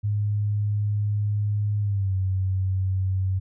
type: tone with pitch glide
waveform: sine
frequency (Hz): 103.83 to 94.66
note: G#2 to F#2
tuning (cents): 0 to +40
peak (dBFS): -21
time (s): 0.03-3.4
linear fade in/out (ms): 20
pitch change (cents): -160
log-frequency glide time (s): 1.8-2.15
effects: none